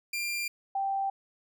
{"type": "tone pair in turn", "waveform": ["sawtooth", "sine"], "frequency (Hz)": [2386, 783], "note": ["D7", "G5"], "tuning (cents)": [27, -2], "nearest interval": "octave + perfect fifth", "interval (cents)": 1929, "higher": "first", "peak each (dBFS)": -27, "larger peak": "neither", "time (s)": [[0.13, 0.48], [0.75, 1.1]], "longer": "neither", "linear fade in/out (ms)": 5, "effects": []}